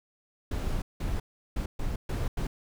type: noise bursts at uneven times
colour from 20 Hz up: brown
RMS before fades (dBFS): -30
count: 6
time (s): 0.51-0.82 / 1-1.2 / 1.56-1.66 / 1.79-1.96 / 2.09-2.28 / 2.37-2.47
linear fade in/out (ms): 5
effects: none